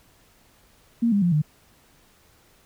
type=tone with pitch steps; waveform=sine; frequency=233.1 / 201.8 / 174.63 / 151.15 Hz; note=A#3 / G#3 / F3 / D#3; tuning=0 / -49 / 0 / -50 cents; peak=-17 dBFS; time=1.02-1.42 s; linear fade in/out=10 ms; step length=100 ms; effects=pink hiss -58 dBFS RMS until 2.65 s